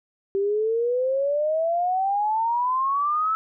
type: exponential sweep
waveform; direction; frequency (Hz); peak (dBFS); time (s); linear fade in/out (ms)
sine; up; 388.5 to 1318.5; -20; 0.35-3.35; 0
effects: none